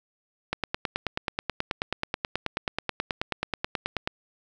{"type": "click train", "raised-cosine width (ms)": 0.3, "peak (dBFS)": -10, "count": 34, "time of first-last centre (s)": [0.53, 4.075], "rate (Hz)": 9.31, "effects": []}